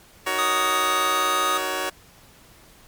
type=chord; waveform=10% pulse; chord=D# minor seventh; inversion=none; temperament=just; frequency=311.1 / 373.4 / 466.7 / 560 Hz; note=D#4 / F#4 / A#4 / C#5; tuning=0 / +16 / +2 / +18 cents; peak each=-25 / -20 / -25 / -19 dBFS; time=0.26-1.9 s; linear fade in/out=10 ms
type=tone; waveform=square; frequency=1244.5 Hz; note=D#6; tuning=in tune; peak=-22 dBFS; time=0.38-1.58 s; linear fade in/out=10 ms
effects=pink hiss -51 dBFS RMS until 2.87 s + MP3 96 kbps